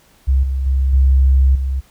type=tone with level steps; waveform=sine; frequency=66.6 Hz; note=C2; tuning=31 cents sharp; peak=-10 / -16 / -12 / -8 / -16 dBFS; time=0.27-1.81 s; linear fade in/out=20 ms; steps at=0.43 / 0.66 / 0.93 / 1.55 s; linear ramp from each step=5 ms; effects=pink hiss -52 dBFS RMS until 1.9 s